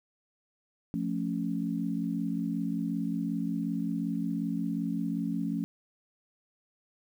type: chord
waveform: sine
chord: F augmented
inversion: none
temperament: equal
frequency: 174.61 / 220 / 277.2 Hz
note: F3 / A3 / C#4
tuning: 0 / 0 / 0 cents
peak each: -33 dBFS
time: 0.94-5.64 s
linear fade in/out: 0 ms
effects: 10-bit